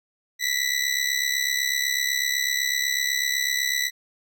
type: ring-modulated tone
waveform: 20% pulse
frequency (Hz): 1975.5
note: B6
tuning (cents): 0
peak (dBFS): -14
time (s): 0.39-3.91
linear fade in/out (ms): 50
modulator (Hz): 34
effects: none